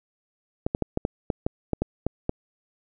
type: clicks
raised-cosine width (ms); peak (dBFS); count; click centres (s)
2; -10; 11; 0.665 / 0.749 / 0.823 / 0.974 / 1.051 / 1.302 / 1.465 / 1.733 / 1.82 / 2.066 / 2.294
effects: none